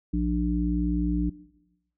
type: harmonic tone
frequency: 59.4 Hz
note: A#1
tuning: 33 cents sharp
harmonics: 1 / 3 / 5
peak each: -27 / -27 / -27 dBFS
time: 0.13-1.3 s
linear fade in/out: 10 ms
effects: noise-tail reverb RT60 1.0 s tail -20 dB re dry